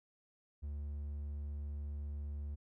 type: tone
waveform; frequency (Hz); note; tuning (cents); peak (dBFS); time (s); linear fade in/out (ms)
triangle; 72.7; D2; -17; -37; 0.62-2.56; 20
effects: none